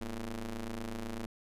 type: ring-modulated tone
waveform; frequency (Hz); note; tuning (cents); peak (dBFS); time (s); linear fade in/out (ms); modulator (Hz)
sawtooth; 110; A2; 0; -30; 0.01-1.26; 0; 124
effects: resampled to 32000 Hz

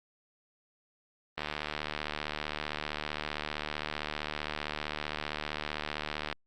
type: click train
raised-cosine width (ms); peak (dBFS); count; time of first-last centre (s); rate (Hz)
0.3; -17; 374; 1.38-6.327; 75.4
effects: Opus 32 kbps

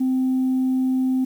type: tone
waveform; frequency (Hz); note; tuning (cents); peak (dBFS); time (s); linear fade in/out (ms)
sine; 259.2; C4; -16; -16; 0-1.25; 10
effects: tanh soft clip ceiling -15 dBFS + 8-bit

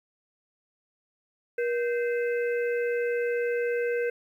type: harmonic tone with a mistuned harmonic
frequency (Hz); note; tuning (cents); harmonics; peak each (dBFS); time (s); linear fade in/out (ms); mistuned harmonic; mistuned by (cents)
518; C5; -17; 1 / 3 / 4 / 5; -25 / -35 / -40 / -42; 1.58-4.1; 5; 1; -140
effects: 10-bit

